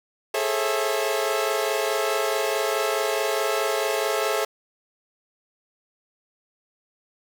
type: chord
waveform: sawtooth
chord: A major seventh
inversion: third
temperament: equal with one note detuned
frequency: 415.3 / 440 / 540.8 / 659.3 Hz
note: G#4 / A4 / C#5 / E5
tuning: 0 / 0 / -43 / 0 cents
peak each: -24 dBFS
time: 0.34-4.45 s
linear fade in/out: 5 ms
effects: none